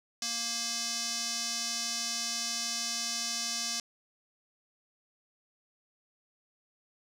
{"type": "tone with band-pass filter", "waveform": "square", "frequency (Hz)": 233.1, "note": "A#3", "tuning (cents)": 0, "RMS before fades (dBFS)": -34, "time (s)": [0.22, 3.8], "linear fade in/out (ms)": 2, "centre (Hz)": 5600, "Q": 2.8, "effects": []}